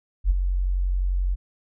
sine tone with ADSR envelope, 45.74 Hz, F#1, 19 cents flat, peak -13 dBFS, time 0.24-1.36 s, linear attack 61 ms, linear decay 22 ms, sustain -7 dB, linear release 26 ms, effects none

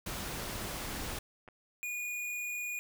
pink noise, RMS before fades -39 dBFS, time 0.06-1.19 s, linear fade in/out 5 ms
clicks, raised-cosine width 0.5 ms, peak -36 dBFS, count 2, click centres 1.478 / 1.486 s
square tone, 2448 Hz, D#7, 29 cents flat, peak -36 dBFS, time 1.83-2.79 s, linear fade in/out 0 ms
effects none

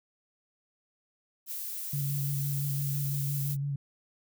violet noise, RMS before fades -37 dBFS, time 1.46-3.57 s, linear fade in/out 50 ms
sine tone with vibrato, 140.8 Hz, C#3, 27 cents sharp, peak -29 dBFS, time 1.93-3.76 s, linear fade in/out 5 ms, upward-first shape square, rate 5.9 Hz, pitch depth 20 cents each way
effects none

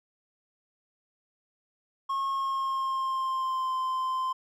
triangle tone with pitch glide, 1086 to 1038.2 Hz, C#6 to C6, -36 to -14 cents, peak -25 dBFS, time 2.09-4.33 s, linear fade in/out 10 ms, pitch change -78 cents, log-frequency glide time 2.29-3.74 s, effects none

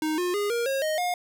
square tone with pitch steps, 310.9 / 357.1 / 410.2 / 471.2 / 541.3 / 621.8 / 714.3 Hz, D#4 / F4 / G#4 / A#4 / C#5 / D#5 / F5, -1 / +39 / -21 / +19 / -41 / -1 / +39 cents, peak -25 dBFS, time 0.02-1.14 s, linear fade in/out 2 ms, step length 160 ms, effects none

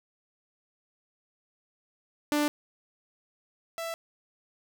sawtooth tone pair in turn, 295.4 / 663.2 Hz, D4 / E5, +10 / +10 cents, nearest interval octave + major second, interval 1400 cents, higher second, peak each -20 / -29 dBFS, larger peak first, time 2.32-2.48 / 3.78-3.94 s, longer neither, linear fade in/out 0 ms, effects none

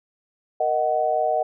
sine chord, D# minor, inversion second, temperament just, 466.7 / 622.3 / 746.7 Hz, A#4 / D#5 / F#5, +2 / 0 / +16 cents, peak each -28 / -22 / -22 dBFS, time 0.6-1.43 s, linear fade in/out 5 ms, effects none

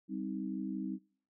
sine chord, C minor, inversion second, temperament just, 196.22 / 261.6 / 314 Hz, G3 / C4 / Eb4, +2 / 0 / +16 cents, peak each -39 / -40 / -40 dBFS, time 0.08-0.99 s, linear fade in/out 50 ms, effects noise-tail reverb RT60 0.5 s tail -24 dB re dry

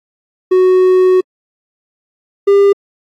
triangle tone pair in turn, 370 / 399.7 Hz, F#4 / G4, 0 / +34 cents, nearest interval minor second, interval 134 cents, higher second, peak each -4 / -3 dBFS, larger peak second, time 0.51-1.21 / 2.47-2.73 s, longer first, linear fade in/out 10 ms, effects AAC 48 kbps

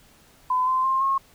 sine tone with pitch steps, 1012 / 1035.1 / 1058.6 / 1082.8 Hz, B5 / C6 / C6 / C#6, +42 / -19 / +20 / -41 cents, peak -19 dBFS, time 0.5-1.18 s, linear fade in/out 5 ms, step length 170 ms, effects pink hiss -55 dBFS RMS until 1.34 s

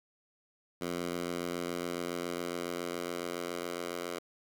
10% pulse tone with high-pass filter sweep, 87.2 Hz, F2, 2 cents flat, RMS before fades -37 dBFS, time 0.81-4.19 s, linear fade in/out 5 ms, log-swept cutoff 210 to 420 Hz, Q 0.89, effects none

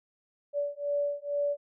sine beating tone pair, 575 / 577.2 Hz, D5 / D5, -37 / -30 cents, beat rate 2.2 Hz, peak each -31 / -31 dBFS, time 0.53-1.57 s, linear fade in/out 50 ms, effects none

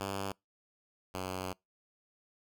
5% pulse tone pair in turn, 98 / 93 Hz, G2 / F#2, 0 / +9 cents, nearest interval minor second, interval 91 cents, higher first, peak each -24 / -25 dBFS, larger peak first, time 0-0.32 / 1.14-1.53 s, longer second, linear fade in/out 5 ms, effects noise-tail reverb RT60 0.2 s tail -26 dB re dry

